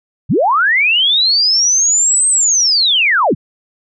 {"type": "linear two-way sweep", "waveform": "sine", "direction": "up then down", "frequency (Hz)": [78.7, 8372, 78.7], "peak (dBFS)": -9, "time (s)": [0.29, 3.35], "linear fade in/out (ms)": 20, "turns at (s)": 2.28, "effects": []}